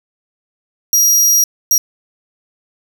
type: tone bursts at uneven times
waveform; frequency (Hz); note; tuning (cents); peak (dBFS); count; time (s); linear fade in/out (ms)
sawtooth; 5720; F8; +41; -6; 2; 0.93-1.44 / 1.71-1.78; 2
effects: none